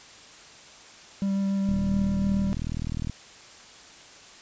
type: tone with vibrato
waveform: triangle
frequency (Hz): 196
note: G3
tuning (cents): 0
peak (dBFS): -21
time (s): 1.22-2.53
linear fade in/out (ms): 0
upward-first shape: triangle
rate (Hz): 7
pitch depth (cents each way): 11
type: click train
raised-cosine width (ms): 5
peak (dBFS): -19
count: 57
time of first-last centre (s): 1.69-3.097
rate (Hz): 39.8
effects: white hiss -48 dBFS RMS until 4.41 s + resampled to 16000 Hz